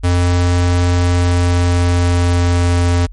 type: tone with pitch glide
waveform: square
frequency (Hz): 88.3 to 87.39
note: F2 to F2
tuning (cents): +20 to +2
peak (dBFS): -11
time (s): 0.03-3.07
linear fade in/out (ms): 20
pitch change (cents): -18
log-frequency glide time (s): 0.91-2.89
effects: added 42 Hz sine -29 dBFS peak until 3.12 s + MP3 48 kbps